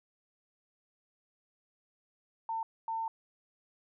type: tone bursts at uneven times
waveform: sine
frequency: 901 Hz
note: A5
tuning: 41 cents sharp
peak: -32 dBFS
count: 2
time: 2.49-2.63 / 2.88-3.08 s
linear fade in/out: 2 ms
effects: none